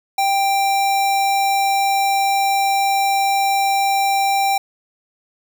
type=tone with sample-and-hold; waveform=sine; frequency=787 Hz; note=G5; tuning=7 cents sharp; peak=-14 dBFS; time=0.18-4.58 s; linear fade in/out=5 ms; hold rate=3150 Hz; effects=none